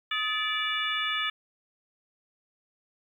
harmonic tone with a mistuned harmonic, 581 Hz, D5, 19 cents flat, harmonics 2 / 3 / 4 / 5 / 6, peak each -33 / -33 / -33 / -33 / -33 dBFS, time 0.11-1.3 s, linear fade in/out 5 ms, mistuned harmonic 2, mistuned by +140 cents, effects 10-bit

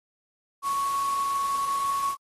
sine tone in noise, 1108.7 Hz, C#6, in tune, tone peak -24 dBFS, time 0.62-2.16 s, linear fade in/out 50 ms, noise white, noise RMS -39 dBFS, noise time 0.62-2.16 s, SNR +12 dB, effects AAC 32 kbps

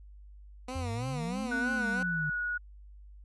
15% pulse tone with vibrato, 246.7 Hz, B3, 2 cents flat, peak -30 dBFS, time 0.68-2.03 s, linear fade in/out 5 ms, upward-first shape sine, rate 3.1 Hz, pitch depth 120 cents each way
sine exponential two-way sweep, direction up then down, 79.8 to 264.7 to 147.9 Hz, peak -33 dBFS, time 0.75-2.3 s, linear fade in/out 5 ms, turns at 1.56 s
sine tone with pitch glide, 1480 to 1456.3 Hz, F#6 to F#6, 0 to -28 cents, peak -30 dBFS, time 1.51-2.58 s, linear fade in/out 10 ms, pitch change -28 cents, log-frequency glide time 2.12-2.37 s
effects added 50 Hz sine -48 dBFS peak until 3.24 s + resampled to 24000 Hz

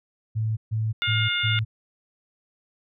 sine tone bursts, 110 Hz, A2, in tune, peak -22 dBFS, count 4, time 0.35-1.65 s, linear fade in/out 20 ms, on 220 ms, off 140 ms
harmonic tone, 710 Hz, F5, 28 cents sharp, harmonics 2 / 3 / 4 / 5, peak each -28 / -28 / -28 / -28 dBFS, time 1.02-1.59 s, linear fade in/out 0 ms
effects none

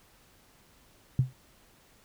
sine tone with exponential decay, 129 Hz, C3, 24 cents flat, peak -16 dBFS, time 1.19-1.33 s, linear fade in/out 2 ms, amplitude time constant 30 ms, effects tanh soft clip ceiling -12 dBFS + pink hiss -61 dBFS RMS until 2.04 s

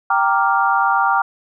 sine chord, G minor seventh, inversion none, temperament equal, 784 / 932.3 / 1174.7 / 1396.9 Hz, G5 / Bb5 / D6 / F6, 0 / 0 / 0 / 0 cents, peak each -18 / -19 / -19 / -19 dBFS, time 0.1-1.22 s, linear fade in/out 5 ms, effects none

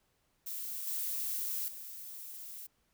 violet noise with level steps, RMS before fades -40 / -36 / -46 dBFS, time 0.46-2.67 s, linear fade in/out 10 ms, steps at 0.87 / 1.68 s, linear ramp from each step 2 ms, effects pink hiss -75 dBFS RMS until 2.93 s

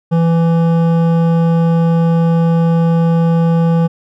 sine tone with hard clipping, 166.5 Hz, E3, 18 cents sharp, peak -11 dBFS, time 0.11-3.88 s, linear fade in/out 20 ms, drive 12 dB, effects none

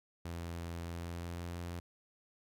sawtooth tone with pitch glide, 84.8 to 86.53 Hz, E2 to F2, +50 to -15 cents, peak -36 dBFS, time 0.25-1.8 s, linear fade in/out 5 ms, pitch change +35 cents, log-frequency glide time 0.79-1.54 s, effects none

